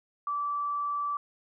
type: tone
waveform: sine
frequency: 1160 Hz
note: D6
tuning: 22 cents flat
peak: -28 dBFS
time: 0.27-1.17 s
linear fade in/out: 2 ms
effects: none